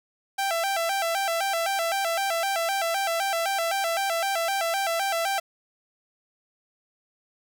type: tone with vibrato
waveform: sawtooth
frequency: 724 Hz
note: F#5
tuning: 38 cents flat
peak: -20 dBFS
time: 0.38-5.4 s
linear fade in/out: 10 ms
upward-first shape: square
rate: 3.9 Hz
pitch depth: 140 cents each way
effects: 10-bit